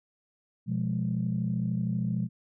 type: chord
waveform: sine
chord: F diminished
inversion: second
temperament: equal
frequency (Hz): 123.47 / 174.61 / 207.7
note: Cb3 / F3 / Ab3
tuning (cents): 0 / 0 / 0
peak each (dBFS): -30 / -30 / -31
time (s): 0.66-2.29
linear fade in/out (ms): 50
effects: tanh soft clip ceiling -18 dBFS